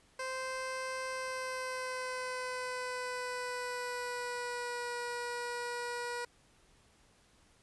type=tone with pitch glide; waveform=15% pulse; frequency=520 to 482.4 Hz; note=C5 to B4; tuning=-11 to -41 cents; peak=-30 dBFS; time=0.19-6.25 s; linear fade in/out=5 ms; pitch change=-130 cents; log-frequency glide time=1.09-4.98 s; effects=pink hiss -66 dBFS RMS until 7.62 s + resampled to 24000 Hz